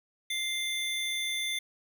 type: tone pair together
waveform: square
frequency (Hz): 2093 / 3533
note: C7 / A7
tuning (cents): 0 / +6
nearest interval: major sixth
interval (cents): 906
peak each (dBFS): -34 / -33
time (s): 0.3-1.59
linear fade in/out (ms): 5
effects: none